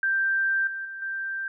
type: tone with level steps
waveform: sine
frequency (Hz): 1573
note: G6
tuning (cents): +6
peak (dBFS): -21 / -30 / -34 / -28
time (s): 0.03-1.48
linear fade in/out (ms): 2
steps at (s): 0.67 / 0.85 / 1.02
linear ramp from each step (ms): 2
effects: none